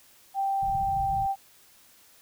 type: tone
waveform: sine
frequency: 784 Hz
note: G5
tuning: in tune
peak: -24 dBFS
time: 0.34-1.36 s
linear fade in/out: 50 ms
type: low-pass noise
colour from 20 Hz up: pink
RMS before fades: -37 dBFS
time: 0.62-1.27 s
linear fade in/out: 10 ms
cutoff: 180 Hz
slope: 96 dB/octave
effects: white hiss -57 dBFS RMS until 2.21 s